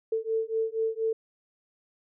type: beating tone pair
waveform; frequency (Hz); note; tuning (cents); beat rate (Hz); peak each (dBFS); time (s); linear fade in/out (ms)
sine; 444.1 / 448.3; A4 / A4; +16 / +32; 4.2; -29; 0.12-1.13; 5
effects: none